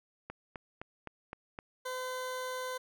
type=click train; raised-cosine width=0.5 ms; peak=-26 dBFS; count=6; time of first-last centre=0.3-1.589 s; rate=3.88 Hz
type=tone; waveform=20% pulse; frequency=510 Hz; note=C5; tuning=44 cents flat; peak=-31 dBFS; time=1.85-2.78 s; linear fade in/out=10 ms
effects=none